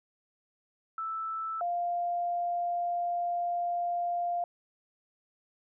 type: tone pair in turn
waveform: sine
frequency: 1318.5 / 698.5 Hz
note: E6 / F5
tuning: 0 / 0 cents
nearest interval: major seventh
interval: 1100 cents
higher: first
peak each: -32 / -28 dBFS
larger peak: second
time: 0.98-1.61 / 1.61-4.44 s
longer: second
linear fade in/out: 2 ms
effects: none